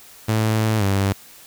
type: tone with pitch glide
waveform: sawtooth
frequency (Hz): 109.7 to 98.3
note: A2 to G2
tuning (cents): -5 to +5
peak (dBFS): -13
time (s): 0.28-1.13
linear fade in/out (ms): 10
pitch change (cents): -190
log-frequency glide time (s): 0.78-0.83
effects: white hiss -45 dBFS RMS until 1.46 s